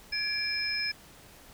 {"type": "tone cluster", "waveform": "sine", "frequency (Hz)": [1686, 2354, 5140], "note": ["G#6", "D7", "E8"], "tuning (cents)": [26, 3, -45], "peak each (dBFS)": [-36, -33, -31], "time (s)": [0.12, 0.92], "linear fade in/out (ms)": 10, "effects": ["pink hiss -53 dBFS RMS until 1.53 s"]}